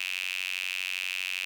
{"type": "tone with high-pass filter", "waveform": "sawtooth", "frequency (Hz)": 92.5, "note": "F#2", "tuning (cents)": 0, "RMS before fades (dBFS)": -33, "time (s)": [0, 1.45], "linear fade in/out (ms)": 0, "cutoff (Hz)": 2600, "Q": 8.2, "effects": []}